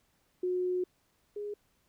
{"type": "tone pair in turn", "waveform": "sine", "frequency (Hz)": [363.2, 413.4], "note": ["F#4", "G#4"], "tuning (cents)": [-32, -8], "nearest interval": "major second", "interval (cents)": 224, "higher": "second", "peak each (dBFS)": [-28, -35], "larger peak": "first", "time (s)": [[0.43, 0.84], [1.36, 1.54]], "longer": "first", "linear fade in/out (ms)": 5, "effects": ["pink hiss -72 dBFS RMS until 1.88 s"]}